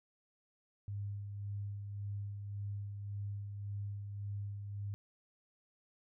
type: tone with tremolo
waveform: sine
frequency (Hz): 101.3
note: G#2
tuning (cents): -43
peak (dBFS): -37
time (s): 0.88-4.94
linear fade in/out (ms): 0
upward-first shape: sine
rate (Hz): 1.8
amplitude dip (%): 40
effects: none